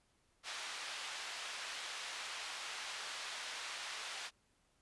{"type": "band-pass noise", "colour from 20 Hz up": "white", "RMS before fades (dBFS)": -45, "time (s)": [0.43, 4.31], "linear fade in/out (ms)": 50, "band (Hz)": [790, 4200], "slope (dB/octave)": 12, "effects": ["pink hiss -75 dBFS RMS until 4.81 s", "resampled to 24000 Hz"]}